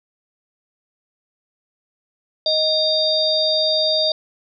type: tone cluster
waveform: sine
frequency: 626 / 3675 / 4740 Hz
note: D#5 / A#7 / D8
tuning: +10 / -25 / +15 cents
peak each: -20 dBFS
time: 2.46-4.12 s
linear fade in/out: 2 ms
effects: none